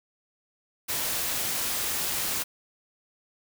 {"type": "noise", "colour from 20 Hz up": "white", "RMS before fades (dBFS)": -29, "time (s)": [0.88, 2.44], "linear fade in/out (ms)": 20, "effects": []}